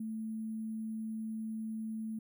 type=tone with sample-and-hold; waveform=sine; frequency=220 Hz; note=A3; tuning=in tune; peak=-36 dBFS; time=0-2.19 s; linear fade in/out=5 ms; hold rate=11025 Hz; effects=none